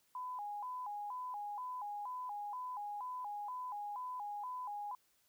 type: tone with vibrato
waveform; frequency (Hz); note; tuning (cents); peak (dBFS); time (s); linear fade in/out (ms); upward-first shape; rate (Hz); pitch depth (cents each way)
sine; 910; A#5; -42; -40; 0.15-4.95; 2; square; 2.1; 170
effects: white hiss -74 dBFS RMS until 5.28 s